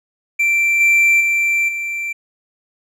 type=tone with level steps; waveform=triangle; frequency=2349 Hz; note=D7; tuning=in tune; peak=-11 / -8 / -12 / -19 dBFS; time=0.39-2.13 s; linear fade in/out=10 ms; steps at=0.8 / 1.2 / 1.68 s; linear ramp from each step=10 ms; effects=none